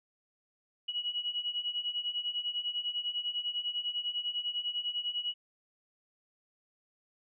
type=beating tone pair; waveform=sine; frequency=2914 / 2924 Hz; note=F#7 / F#7; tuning=-27 / -21 cents; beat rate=10 Hz; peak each=-37 / -34 dBFS; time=0.88-5.34 s; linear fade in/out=10 ms; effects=none